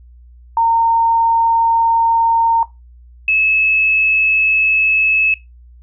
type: tone pair in turn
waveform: sine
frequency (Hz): 917 / 2594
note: A#5 / E7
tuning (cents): -29 / -28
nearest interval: octave + tritone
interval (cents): 1801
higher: second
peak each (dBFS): -10 / -11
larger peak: first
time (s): 0.57-2.63 / 3.28-5.34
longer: neither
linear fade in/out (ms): 2
effects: noise-tail reverb RT60 0.2 s tail -17 dB re dry + added 60 Hz sine -39 dBFS peak until 5.82 s